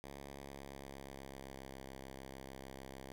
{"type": "tone with pitch glide", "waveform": "5% pulse", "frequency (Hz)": [69.3, 66.71], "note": ["C#2", "C2"], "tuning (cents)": [0, 34], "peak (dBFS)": -37, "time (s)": [0.04, 3.12], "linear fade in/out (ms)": 0, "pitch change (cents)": -66, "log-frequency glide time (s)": [0.4, 1.79], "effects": []}